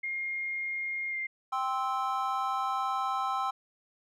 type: tone with pitch glide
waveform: sine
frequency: 2130 to 2104 Hz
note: C7 to C7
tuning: +30 to +9 cents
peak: -31 dBFS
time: 0.03-1.27 s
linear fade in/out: 10 ms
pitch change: -21 cents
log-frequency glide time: 1.1-1.15 s
type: chord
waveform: triangle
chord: C major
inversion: second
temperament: just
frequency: 784.9 / 1046.5 / 1308.1 Hz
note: G5 / C6 / E6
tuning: +2 / 0 / -14 cents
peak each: -31 dBFS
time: 1.52-3.51 s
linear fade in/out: 10 ms
effects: none